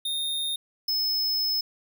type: tone pair in turn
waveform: square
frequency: 3675 / 5197 Hz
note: A#7 / E8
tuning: -25 / -25 cents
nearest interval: tritone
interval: 600 cents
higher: second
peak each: -27 / -24 dBFS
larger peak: second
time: 0.05-0.56 / 0.88-1.61 s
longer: second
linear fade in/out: 5 ms
effects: none